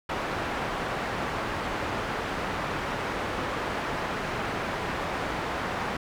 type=low-pass noise; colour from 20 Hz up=white; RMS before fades=-31 dBFS; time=0.09-5.97 s; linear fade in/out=5 ms; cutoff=1400 Hz; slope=12 dB/octave; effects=none